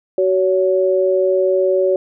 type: tone pair together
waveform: sine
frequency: 375.8 / 563 Hz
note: F#4 / C#5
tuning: +27 / +27 cents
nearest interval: perfect fifth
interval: 700 cents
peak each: -15 dBFS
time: 0.18-1.96 s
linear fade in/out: 2 ms
effects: none